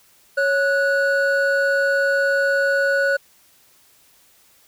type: tone pair together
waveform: triangle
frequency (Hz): 554.4 / 1470.7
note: C#5 / F#6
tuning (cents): 0 / -11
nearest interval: octave + perfect fourth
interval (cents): 1689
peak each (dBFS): -17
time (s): 0.37-3.17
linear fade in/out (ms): 10
effects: white hiss -55 dBFS RMS until 4.67 s